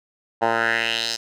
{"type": "tone with band-pass filter sweep", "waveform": "10% pulse", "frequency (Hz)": 114.6, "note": "A#2", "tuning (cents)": -29, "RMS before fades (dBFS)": -22, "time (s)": [0.41, 1.17], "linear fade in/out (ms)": 20, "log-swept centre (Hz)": [850, 5400], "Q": 2.9, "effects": []}